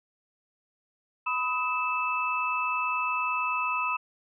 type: tone cluster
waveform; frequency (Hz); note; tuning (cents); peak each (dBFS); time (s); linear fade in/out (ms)
sine; 996 / 1267 / 2629; B5 / D#6 / E7; +14 / +31 / -5; -30; 1.26-3.97; 10
effects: none